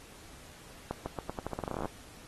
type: accelerating click train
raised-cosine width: 1 ms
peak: -21 dBFS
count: 19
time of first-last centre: 0.91-1.856 s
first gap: 150 ms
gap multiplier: 0.85
effects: pink hiss -53 dBFS RMS until 2.27 s + AAC 32 kbps